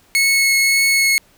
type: tone with vibrato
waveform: sawtooth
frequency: 2190 Hz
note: C#7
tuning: 22 cents flat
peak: -9 dBFS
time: 0.15-1.18 s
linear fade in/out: 0 ms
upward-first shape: triangle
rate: 1.8 Hz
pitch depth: 9 cents each way
effects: pink hiss -53 dBFS RMS until 1.37 s